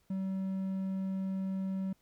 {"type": "tone", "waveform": "triangle", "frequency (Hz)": 191, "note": "G3", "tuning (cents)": -45, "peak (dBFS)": -30, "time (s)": [0.1, 1.93], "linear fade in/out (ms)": 5, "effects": ["pink hiss -72 dBFS RMS until 2.01 s"]}